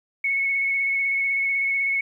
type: tone with vibrato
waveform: sine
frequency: 2203 Hz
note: C#7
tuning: 11 cents flat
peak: -20 dBFS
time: 0.24-2.01 s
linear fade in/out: 5 ms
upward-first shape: square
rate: 16 Hz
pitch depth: 13 cents each way
effects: 10-bit